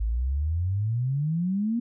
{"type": "exponential sweep", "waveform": "sine", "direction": "up", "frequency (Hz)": [51.91, 241.3], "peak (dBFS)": -23, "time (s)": [0, 1.8], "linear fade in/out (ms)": 10, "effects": []}